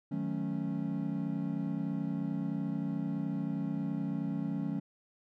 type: chord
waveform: triangle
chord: D# half-diminished seventh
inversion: none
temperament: equal with one note detuned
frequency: 155.56 / 185 / 218.6 / 277.2 Hz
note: D#3 / F#3 / A3 / C#4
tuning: 0 / 0 / -11 / 0 cents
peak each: -36 / -35 / -36 / -35 dBFS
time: 0.11-4.8 s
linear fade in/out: 10 ms
effects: none